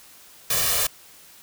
white noise with comb filter, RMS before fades -22 dBFS, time 0.5-0.87 s, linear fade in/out 5 ms, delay 1.7 ms, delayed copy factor +0.75, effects white hiss -49 dBFS RMS until 1.42 s

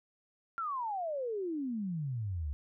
sine exponential sweep, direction down, 1396 to 68 Hz, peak -33 dBFS, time 0.58-2.53 s, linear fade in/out 0 ms, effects none

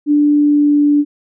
sine tone with pitch glide, 293.9 to 291.9 Hz, D4 to D4, +1 to -10 cents, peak -8 dBFS, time 0.06-1.05 s, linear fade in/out 50 ms, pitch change -11 cents, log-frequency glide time 0.31-0.82 s, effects none

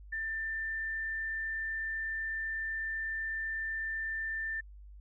sine tone, 1784 Hz, A6, 23 cents sharp, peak -33 dBFS, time 0.12-4.61 s, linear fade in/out 10 ms, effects added 50 Hz sine -48 dBFS peak until 5 s

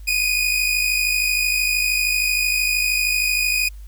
sawtooth tone pair together, 2461 / 2514 Hz, D#7 / D#7, -20 / +17 cents, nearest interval unison, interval 37 cents, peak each -16 / -19 dBFS, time 0.07-3.69 s, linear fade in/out 10 ms, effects added 50 Hz sine -34 dBFS peak until 3.87 s + white hiss -56 dBFS RMS until 3.87 s

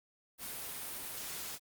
white noise, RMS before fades -42 dBFS, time 0.38-1.59 s, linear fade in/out 50 ms, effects Opus 32 kbps

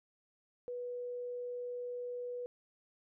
sine tone, 489.9 Hz, B4, 14 cents flat, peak -38 dBFS, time 0.68-2.46 s, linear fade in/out 0 ms, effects none

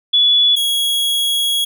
sine / 45% pulse tone pair in turn, 3421 / 3324 Hz, A7 / G#7, -49 / +1 cents, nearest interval unison, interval 50 cents, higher first, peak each -9 / -14 dBFS, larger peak first, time 0.13-0.56 / 0.56-1.65 s, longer second, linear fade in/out 10 ms, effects none

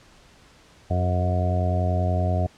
harmonic tone with a mistuned harmonic, 90.4 Hz, F#2, 40 cents flat, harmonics 1 / 2 / 3 / 4 / 5 / 6 / 7 / 8, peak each -21 / -30 / -35 / -37 / -38 / -38 / -29 / -31 dBFS, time 0.9-2.47 s, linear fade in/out 10 ms, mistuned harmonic 5, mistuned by -16 cents, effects pink hiss -53 dBFS RMS until 2.57 s + low-pass 7000 Hz 12 dB/octave

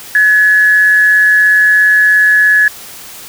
sine tone with amplitude modulation, 1700 Hz, G#6, 40 cents sharp, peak -3 dBFS, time 0.15-2.68 s, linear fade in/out 2 ms, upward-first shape sine, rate 183 Hz, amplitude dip 40%, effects white hiss -31 dBFS RMS until 3.28 s

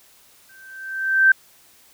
sine tone with exponential growth, 1558 Hz, G6, 11 cents flat, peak -8 dBFS, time 0.49-1.32 s, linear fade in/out 5 ms, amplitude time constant 180 ms, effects white hiss -53 dBFS RMS until 1.93 s

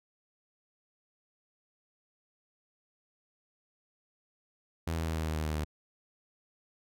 sawtooth tone with pitch steps, 82.2 / 81.3 / 80.42 / 79.54 / 78.67 / 77.81 / 76.96 / 76.12 Hz, E2 / E2 / E2 / D#2 / D#2 / D#2 / D#2 / D#2, -4 / -23 / -42 / +39 / +20 / +1 / -18 / -37 cents, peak -27 dBFS, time 4.87-5.646 s, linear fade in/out 5 ms, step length 97 ms, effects none

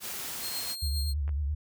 white noise, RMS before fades -37 dBFS, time 0-0.76 s, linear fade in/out 50 ms
sawtooth tone with tremolo, 4220 Hz, C8, 14 cents sharp, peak -30 dBFS, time 0.41-1.14 s, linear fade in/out 50 ms, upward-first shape sine, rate 7.4 Hz, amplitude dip 45%
sine tone with vibrato, 72.4 Hz, D2, 24 cents flat, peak -27 dBFS, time 0.82-1.55 s, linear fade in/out 10 ms, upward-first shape triangle, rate 9 Hz, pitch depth 120 cents each way
clicks, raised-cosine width 0.5 ms, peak -33 dBFS, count 2, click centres 1.279 / 1.292 s
effects none

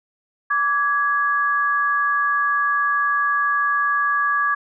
sine tone pair together, 1159 / 1665.4 Hz, D6 / G#6, -23 / +4 cents, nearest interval tritone, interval 627 cents, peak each -19 / -20 dBFS, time 0.5-4.55 s, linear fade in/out 10 ms, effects none

